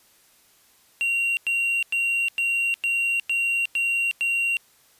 triangle tone bursts, 2755 Hz, F7, 24 cents flat, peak -19 dBFS, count 8, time 1.01-4.569 s, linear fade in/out 0 ms, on 360 ms, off 97 ms, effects white hiss -58 dBFS RMS until 4.99 s + resampled to 32000 Hz

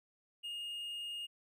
triangle tone, 2845 Hz, F7, 31 cents sharp, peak -38 dBFS, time 0.43-1.27 s, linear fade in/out 20 ms, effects none

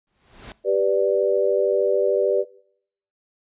pink noise with exponential growth, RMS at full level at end -35 dBFS, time 0.07-0.52 s, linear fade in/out 1 ms, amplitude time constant 97 ms
sine chord, G major, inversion none, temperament equal, 392 / 493.9 / 587.3 Hz, G4 / B4 / D5, 0 / 0 / 0 cents, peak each -21 dBFS, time 0.64-2.45 s, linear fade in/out 50 ms
effects noise-tail reverb RT60 0.7 s tail -21 dB re dry + resampled to 8000 Hz

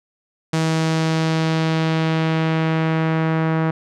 sawtooth tone with low-pass filter sweep, 160.6 Hz, E3, 45 cents flat, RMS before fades -19 dBFS, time 0.53-3.71 s, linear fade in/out 5 ms, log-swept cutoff 7300 to 1600 Hz, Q 1.1, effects none

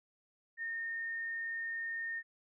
sine tone, 1831 Hz, A#6, 32 cents flat, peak -36 dBFS, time 0.57-2.23 s, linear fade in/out 50 ms, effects none

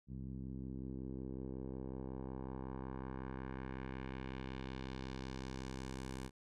10% pulse tone with low-pass filter sweep, 65.41 Hz, C2, in tune, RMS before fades -45 dBFS, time 0.07-6.31 s, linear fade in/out 50 ms, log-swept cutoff 180 to 10000 Hz, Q 1.3, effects none

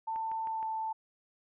sine tone with pitch glide, 892 to 883.8 Hz, A5 to A5, +23 to +7 cents, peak -32 dBFS, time 0.07-0.93 s, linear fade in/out 10 ms, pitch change -16 cents, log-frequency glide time 0.48-0.64 s
click train, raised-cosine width 0.5 ms, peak -35 dBFS, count 4, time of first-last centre 0.16-0.628 s, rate 6.41 Hz
effects none

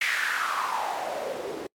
white noise with band-pass filter sweep, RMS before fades -29 dBFS, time 0.01-1.67 s, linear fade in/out 5 ms, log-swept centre 2100 to 360 Hz, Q 4.9, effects noise-tail reverb RT60 0.1 s tail -26 dB re dry + MP3 96 kbps

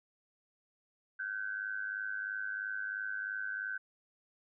sine tone with amplitude modulation, 1531 Hz, G6, 41 cents flat, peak -32 dBFS, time 1.19-3.78 s, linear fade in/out 10 ms, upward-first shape sine, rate 103 Hz, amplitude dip 75%, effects none

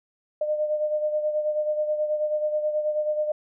sine beating tone pair, 605 / 614.3 Hz, D#5 / D#5, -49 / -22 cents, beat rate 9.3 Hz, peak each -23 / -31 dBFS, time 0.41-3.32 s, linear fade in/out 5 ms, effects none

